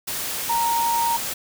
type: tone in noise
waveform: sine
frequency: 931 Hz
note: A#5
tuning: 2 cents flat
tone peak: -19 dBFS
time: 0.49-1.17 s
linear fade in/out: 10 ms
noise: white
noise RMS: -28 dBFS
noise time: 0.07-1.34 s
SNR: +6 dB
effects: none